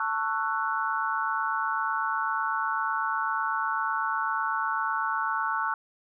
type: chord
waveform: sine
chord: F# minor seventh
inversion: first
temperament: just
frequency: 888 / 1110 / 1332 / 1480 Hz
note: A5 / C#6 / E6 / F#6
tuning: +16 / +2 / +18 / 0 cents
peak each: -31 dBFS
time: 0-5.74 s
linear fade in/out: 2 ms
effects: none